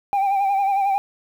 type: tone with vibrato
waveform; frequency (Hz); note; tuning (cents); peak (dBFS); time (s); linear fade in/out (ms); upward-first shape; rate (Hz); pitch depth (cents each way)
sine; 790; G5; +13; -14; 0.13-0.98; 0; sine; 11; 46
effects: tanh soft clip ceiling -16 dBFS + 8-bit